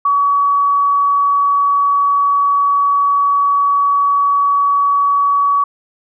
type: tone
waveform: sine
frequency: 1133 Hz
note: C#6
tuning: 37 cents sharp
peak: -10 dBFS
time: 0.05-5.64 s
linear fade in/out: 5 ms
effects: none